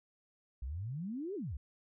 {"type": "exponential two-way sweep", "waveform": "sine", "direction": "up then down", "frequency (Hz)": [57.6, 430, 57.6], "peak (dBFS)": -37, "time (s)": [0.62, 1.57], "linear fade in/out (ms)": 5, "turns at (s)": 1.35, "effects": []}